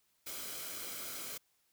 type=noise with comb filter; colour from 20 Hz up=white; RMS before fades=-43 dBFS; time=0.26-1.38 s; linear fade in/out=10 ms; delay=1.1 ms; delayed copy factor=-0.5; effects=white hiss -75 dBFS RMS until 1.72 s